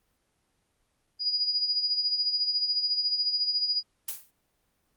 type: tone with tremolo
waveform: sine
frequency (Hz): 4900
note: D#8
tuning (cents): -27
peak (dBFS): -22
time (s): 1.19-3.83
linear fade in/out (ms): 50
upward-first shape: sine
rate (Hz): 14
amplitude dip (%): 60
type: noise with exponential decay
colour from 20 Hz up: blue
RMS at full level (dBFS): -28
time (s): 4.08-4.31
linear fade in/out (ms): 5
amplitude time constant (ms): 48
effects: pink hiss -73 dBFS RMS until 4.96 s + Opus 24 kbps